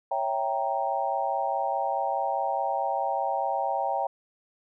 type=chord; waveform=sine; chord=C# diminished seventh; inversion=none; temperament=equal; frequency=554.4 / 659.3 / 784 / 932.3 Hz; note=C#5 / E5 / G5 / Bb5; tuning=0 / 0 / 0 / 0 cents; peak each=-32 / -32 / -28 / -31 dBFS; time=0.11-4.07 s; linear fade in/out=5 ms; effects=none